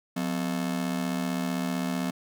45% pulse ring-modulated tone, 217.9 Hz, A3, 17 cents flat, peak -24 dBFS, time 0.16-2.11 s, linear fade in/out 10 ms, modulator 37.8 Hz, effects none

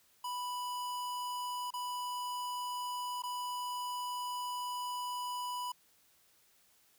square tone with dropouts, 987.8 Hz, B5, in tune, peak -37 dBFS, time 0.24-5.72 s, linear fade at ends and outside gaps 5 ms, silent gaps 1.706-1.737 / 3.222-3.235 s, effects white hiss -68 dBFS RMS until 6.98 s

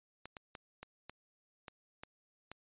clicks, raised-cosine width 0.3 ms, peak -30 dBFS, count 8, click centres 0.256 / 0.368 / 0.552 / 0.83 / 1.096 / 1.682 / 2.035 / 2.516 s, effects resampled to 8000 Hz

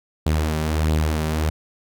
sawtooth tone with flanger, 77.78 Hz, D#2, in tune, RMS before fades -21 dBFS, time 0.26-1.5 s, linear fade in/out 5 ms, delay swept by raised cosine 0.24 to 5.24 ms, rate 1.5 Hz, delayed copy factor +0.5, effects none

